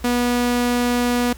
sawtooth tone, 243.3 Hz, B3, 26 cents flat, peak -13 dBFS, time 0.04-1.33 s, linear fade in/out 5 ms, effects added 60 Hz sine -35 dBFS peak until 1.37 s + pink hiss -45 dBFS RMS until 1.37 s

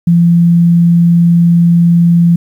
sine tone, 170.7 Hz, F3, 39 cents flat, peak -4 dBFS, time 0.07-2.36 s, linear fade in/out 5 ms, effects 7-bit

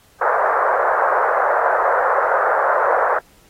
pink band-pass noise, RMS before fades -17 dBFS, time 0.21-3.19 s, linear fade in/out 5 ms, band 490 to 1600 Hz, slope 48 dB/octave, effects pink hiss -53 dBFS RMS until 3.49 s + AAC 48 kbps

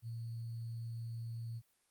sine tone with sample-and-hold, 115.6 Hz, A#2, 14 cents flat, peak -40 dBFS, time 0.02-1.62 s, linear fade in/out 50 ms, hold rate 4410 Hz, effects white hiss -75 dBFS RMS until 1.9 s + Opus 32 kbps

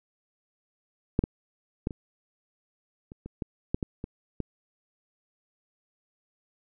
clicks, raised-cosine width 3 ms, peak -8 / -11 / -14 / -24 / -30 / -26 / -18 / -12 / -16 / -21 / -17 dBFS, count 11, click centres 1.191 / 1.239 / 1.871 / 1.908 / 3.119 / 3.26 / 3.422 / 3.745 / 3.828 / 4.041 / 4.403 s, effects none

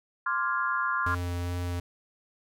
sine chord, D half-diminished seventh, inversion third, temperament equal, 1046.5 / 1174.7 / 1396.9 / 1661.2 Hz, C6 / D6 / F6 / Ab6, 0 / 0 / 0 / 0 cents, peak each -30 / -33 / -29 / -34 dBFS, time 0.26-1.15 s, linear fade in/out 5 ms
square tone with vibrato, 88.1 Hz, F2, 16 cents sharp, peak -30 dBFS, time 1.06-1.8 s, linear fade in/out 5 ms, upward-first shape sine, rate 2.4 Hz, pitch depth 10 cents each way
effects none

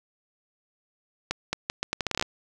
accelerating click train, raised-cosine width 0.2 ms, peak -9 dBFS, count 13, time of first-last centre 1.31-2.225 s, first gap 220 ms, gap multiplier 0.77, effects none

